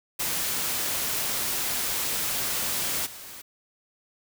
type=noise with level steps; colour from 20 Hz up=white; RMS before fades=-28 / -42 dBFS; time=0.19-3.42 s; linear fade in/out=10 ms; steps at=3.05 s; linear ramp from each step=20 ms; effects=none